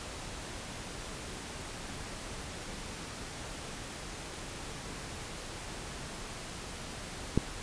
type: click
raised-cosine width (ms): 3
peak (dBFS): -11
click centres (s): 7.376
effects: pink hiss -42 dBFS RMS until 7.62 s + resampled to 22050 Hz